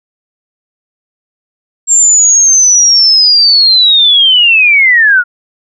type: linear sweep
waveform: sine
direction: down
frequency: 7459 to 1400 Hz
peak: -3 dBFS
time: 1.87-5.24 s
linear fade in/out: 50 ms
effects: none